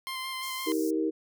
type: tone with vibrato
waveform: 15% pulse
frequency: 1046.5 Hz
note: C6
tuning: in tune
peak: -27 dBFS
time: 0.07-0.72 s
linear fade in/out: 0 ms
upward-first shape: square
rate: 5.8 Hz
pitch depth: 14 cents each way
type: high-pass noise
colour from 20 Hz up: pink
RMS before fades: -43 dBFS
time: 0.42-0.91 s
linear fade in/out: 10 ms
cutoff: 5200 Hz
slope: 48 dB/octave
type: chord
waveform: sine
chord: Eb major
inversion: none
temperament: equal with one note detuned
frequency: 318.6 / 392 / 466.2 Hz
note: Eb4 / G4 / Bb4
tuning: +41 / 0 / 0 cents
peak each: -27 / -32 / -32 dBFS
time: 0.66-1.11 s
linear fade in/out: 20 ms
effects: none